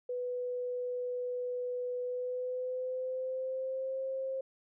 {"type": "tone with pitch glide", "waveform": "sine", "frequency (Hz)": [495.1, 530.6], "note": ["B4", "C5"], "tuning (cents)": [4, 24], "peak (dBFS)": -33, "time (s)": [0.09, 4.41], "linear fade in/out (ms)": 5, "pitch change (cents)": 120, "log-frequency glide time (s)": [2.01, 4.01], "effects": []}